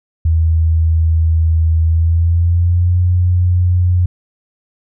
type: tone with pitch glide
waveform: sine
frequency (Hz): 81 to 89.36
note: E2 to F2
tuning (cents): -30 to +40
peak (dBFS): -9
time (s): 0.25-4.06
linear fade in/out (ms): 5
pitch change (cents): +170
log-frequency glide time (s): 1.84-2.99
effects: none